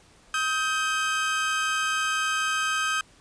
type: tone pair together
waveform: 30% pulse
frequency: 1267.2 / 1568 Hz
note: D#6 / G6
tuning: +31 / 0 cents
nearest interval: major third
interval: 369 cents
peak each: -24 dBFS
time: 0.34-3.01 s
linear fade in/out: 2 ms
effects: pink hiss -56 dBFS RMS until 3.2 s + resampled to 22050 Hz